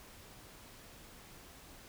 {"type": "silence", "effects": ["pink hiss -55 dBFS RMS until 1.88 s"]}